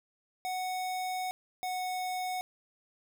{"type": "tone pair in turn", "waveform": "square", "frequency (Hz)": [740, 736.6], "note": ["F#5", "F#5"], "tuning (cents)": [0, -8], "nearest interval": "unison", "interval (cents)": 8, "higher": "first", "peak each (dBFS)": [-33, -33], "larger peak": "neither", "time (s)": [[0.45, 1.31], [1.63, 2.41]], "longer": "first", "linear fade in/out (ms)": 0, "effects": []}